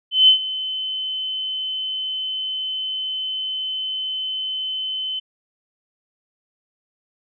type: tone with ADSR envelope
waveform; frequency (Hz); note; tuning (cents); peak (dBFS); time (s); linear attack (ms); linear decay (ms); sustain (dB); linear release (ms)
sine; 3051; G7; -48; -7; 0.11-5.2; 170; 100; -16; 14
effects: none